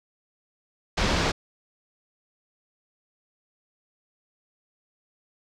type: low-pass noise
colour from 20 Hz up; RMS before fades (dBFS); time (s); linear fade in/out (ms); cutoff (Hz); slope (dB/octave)
pink; -24; 0.97-1.32; 10; 5800; 24
effects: none